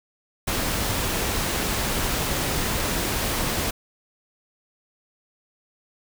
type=noise; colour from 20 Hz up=pink; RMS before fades=-25 dBFS; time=0.47-3.71 s; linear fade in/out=10 ms; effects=none